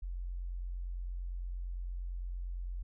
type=tone; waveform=sine; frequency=44.39 Hz; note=F1; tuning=29 cents sharp; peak=-36 dBFS; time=0.02-2.83 s; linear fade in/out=10 ms; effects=none